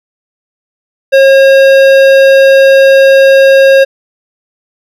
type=tone with hard clipping; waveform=triangle; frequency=541 Hz; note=C#5; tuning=42 cents flat; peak=-3 dBFS; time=1.12-3.85 s; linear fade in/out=20 ms; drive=17 dB; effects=none